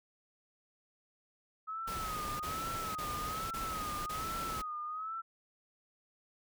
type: tone with vibrato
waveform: sine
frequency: 1274 Hz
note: D#6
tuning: 41 cents sharp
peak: -37 dBFS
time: 1.67-5.22 s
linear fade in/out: 20 ms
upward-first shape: sine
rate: 1.2 Hz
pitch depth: 87 cents each way
type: noise bursts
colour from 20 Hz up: pink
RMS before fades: -42 dBFS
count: 5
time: 1.87-4.62 s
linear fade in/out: 10 ms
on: 530 ms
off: 25 ms
effects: none